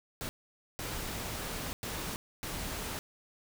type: noise bursts at uneven times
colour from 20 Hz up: pink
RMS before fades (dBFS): -38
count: 4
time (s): 0.21-0.29 / 0.79-1.73 / 1.83-2.16 / 2.43-2.99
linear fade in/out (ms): 0
effects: none